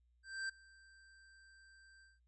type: tone with ADSR envelope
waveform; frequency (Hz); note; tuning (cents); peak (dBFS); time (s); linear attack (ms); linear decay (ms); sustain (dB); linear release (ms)
square; 1568; G6; 0; -38; 0.23-2.2; 260; 9; -24; 180
effects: added 60 Hz sine -70 dBFS peak until 2.27 s + resampled to 22050 Hz